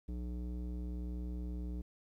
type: tone with low-pass filter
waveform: square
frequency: 60.7 Hz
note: B1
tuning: 29 cents flat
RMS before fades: -40 dBFS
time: 0.08-1.82 s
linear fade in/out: 10 ms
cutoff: 320 Hz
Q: 1.4
effects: 12-bit